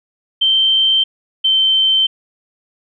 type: tone pair in turn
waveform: sine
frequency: 3123 / 3103 Hz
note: G7 / G7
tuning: -7 / -18 cents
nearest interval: unison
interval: 11 cents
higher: first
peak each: -10 dBFS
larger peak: neither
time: 0.41-1.04 / 1.44-2.07 s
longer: neither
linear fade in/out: 10 ms
effects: none